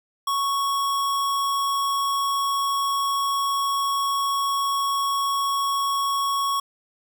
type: tone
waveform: square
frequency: 1108.7 Hz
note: C#6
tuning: in tune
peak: -22 dBFS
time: 0.27-6.6 s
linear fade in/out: 5 ms
effects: none